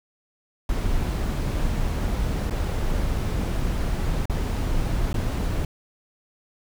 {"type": "noise with dropouts", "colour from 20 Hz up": "brown", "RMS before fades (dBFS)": -24, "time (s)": [0.69, 5.65], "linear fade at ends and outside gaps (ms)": 2, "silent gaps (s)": [[2.499, 2.507], [4.256, 4.297], [5.13, 5.142]], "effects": []}